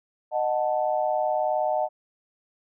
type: tone cluster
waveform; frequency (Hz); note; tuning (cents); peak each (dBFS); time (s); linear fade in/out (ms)
sine; 617 / 736 / 879; D#5 / F#5 / A5; -15 / -9 / -2; -25 / -26 / -29; 0.31-1.89; 50
effects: none